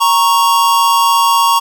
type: tone pair together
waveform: square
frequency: 931 / 1107.2 Hz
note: A#5 / C#6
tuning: -2 / -2 cents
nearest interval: minor third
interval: 300 cents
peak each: -12 dBFS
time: 0-1.6 s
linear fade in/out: 20 ms
effects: none